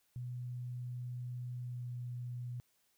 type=tone with pitch glide; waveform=sine; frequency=123.47 to 122.48 Hz; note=B2 to B2; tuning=0 to -14 cents; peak=-39 dBFS; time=0.16-2.6 s; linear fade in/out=0 ms; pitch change=-14 cents; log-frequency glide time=1.57-1.87 s; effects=white hiss -75 dBFS RMS until 2.97 s